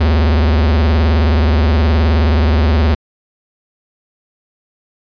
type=tone with vibrato; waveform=square; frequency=77 Hz; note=D#2; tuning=17 cents flat; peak=-10 dBFS; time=0-2.95 s; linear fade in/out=10 ms; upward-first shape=triangle; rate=19 Hz; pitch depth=210 cents each way; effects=resampled to 11025 Hz